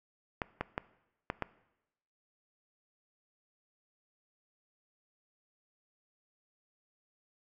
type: clicks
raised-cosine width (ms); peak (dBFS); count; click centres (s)
0.5; -17; 5; 0.418 / 0.61 / 0.779 / 1.301 / 1.423
effects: noise-tail reverb RT60 0.9 s tail -19 dB re dry